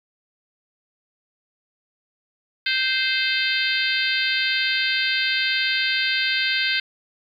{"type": "harmonic tone", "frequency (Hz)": 521, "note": "C5", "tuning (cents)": -7, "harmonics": [3, 4, 5, 6, 7, 8, 9], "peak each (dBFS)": [-25, -26, -27, -28, -28, -29, -30], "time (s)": [2.66, 6.8], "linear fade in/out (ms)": 5, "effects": ["9-bit"]}